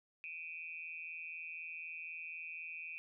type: tone with amplitude modulation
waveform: sine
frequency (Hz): 2489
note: D#7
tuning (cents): 0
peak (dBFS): -39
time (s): 0.24-2.98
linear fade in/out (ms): 0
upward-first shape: sine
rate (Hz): 164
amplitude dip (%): 100
effects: none